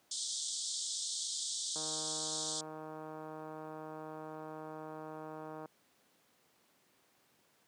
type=band-pass noise; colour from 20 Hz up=white; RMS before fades=-39 dBFS; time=0.11-2.61 s; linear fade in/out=5 ms; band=3300 to 8700 Hz; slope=96 dB/octave
type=click train; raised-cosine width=1 ms; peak=-32 dBFS; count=609; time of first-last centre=1.76-5.657 s; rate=156 Hz
effects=pink hiss -70 dBFS RMS until 7.67 s + high-pass 200 Hz 12 dB/octave